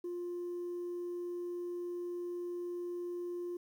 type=tone; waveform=sine; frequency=351.3 Hz; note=F4; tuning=10 cents sharp; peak=-35 dBFS; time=0.04-3.57 s; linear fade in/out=5 ms; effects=tanh soft clip ceiling -35 dBFS + 11-bit